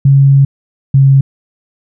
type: tone pair in turn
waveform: sine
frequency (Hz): 137.9 / 136.24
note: C#3 / C#3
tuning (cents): -9 / -30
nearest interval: unison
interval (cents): 21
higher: first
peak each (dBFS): -3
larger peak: neither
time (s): 0.05-0.45 / 0.94-1.21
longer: first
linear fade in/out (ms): 5
effects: none